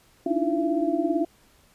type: tone cluster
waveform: sine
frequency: 289.8 / 308.7 / 326.5 / 344 / 676 Hz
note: D4 / D#4 / E4 / F4 / E5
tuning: -23 / -14 / -17 / -26 / +43 cents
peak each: -28 dBFS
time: 0.26-1.25 s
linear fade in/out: 5 ms
effects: pink hiss -59 dBFS RMS until 1.74 s + resampled to 32000 Hz